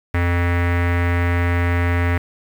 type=tone with low-pass filter; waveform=square; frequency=87 Hz; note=F2; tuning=6 cents flat; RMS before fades=-18 dBFS; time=0.14-2.18 s; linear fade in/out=5 ms; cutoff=2000 Hz; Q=4; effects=7-bit